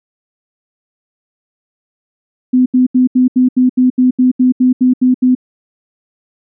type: tone bursts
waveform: sine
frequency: 253.3 Hz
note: B3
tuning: 44 cents sharp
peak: -6 dBFS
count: 14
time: 2.53-5.351 s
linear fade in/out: 10 ms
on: 130 ms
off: 77 ms
effects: none